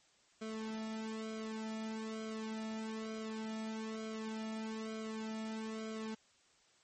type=tone with flanger; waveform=sawtooth; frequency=220 Hz; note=A3; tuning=in tune; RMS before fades=-42 dBFS; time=0.41-6.15 s; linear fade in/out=10 ms; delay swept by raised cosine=1.1 to 1.95 ms; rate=1.1 Hz; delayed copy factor=-0.95; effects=white hiss -69 dBFS RMS until 6.83 s + MP3 32 kbps